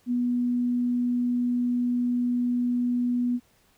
sine tone, 244.3 Hz, B3, 19 cents flat, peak -22 dBFS, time 0.06-3.4 s, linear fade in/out 50 ms, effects pink hiss -63 dBFS RMS until 3.77 s

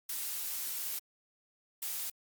blue noise bursts at uneven times, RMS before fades -37 dBFS, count 2, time 0.09-0.99 / 1.82-2.1 s, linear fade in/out 5 ms, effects Opus 48 kbps

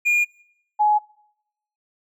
triangle / sine tone pair in turn, 2424 / 841.8 Hz, D#7 / G#5, -46 / +23 cents, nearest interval octave + tritone, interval 1831 cents, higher first, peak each -14 dBFS, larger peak neither, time 0.05-0.25 / 0.79-0.99 s, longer neither, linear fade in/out 20 ms, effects noise-tail reverb RT60 0.8 s tail -24 dB re dry

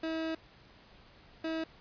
30% pulse tone pair in turn, 322.2 / 322.2 Hz, E4 / E4, -39 / -39 cents, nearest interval unison, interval 0 cents, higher neither, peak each -30 / -30 dBFS, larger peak neither, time 0.03-0.35 / 1.44-1.64 s, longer first, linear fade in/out 5 ms, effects pink hiss -58 dBFS RMS until 1.8 s + resampled to 11025 Hz

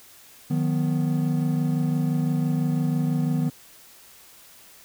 triangle chord, B major, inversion first, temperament equal with one note detuned, 155.56 / 181.5 / 246.9 Hz, D#3 / F#3 / B3, 0 / -33 / 0 cents, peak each -21 / -27 / -24 dBFS, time 0.5-3.5 s, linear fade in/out 10 ms, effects white hiss -50 dBFS RMS until 4.84 s

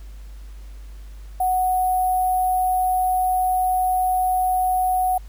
sine tone with sample-and-hold, 740 Hz, F#5, in tune, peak -17 dBFS, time 1.4-5.18 s, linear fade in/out 5 ms, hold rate 11025 Hz, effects added 50 Hz sine -35 dBFS peak until 5.28 s + pink hiss -54 dBFS RMS until 5.28 s

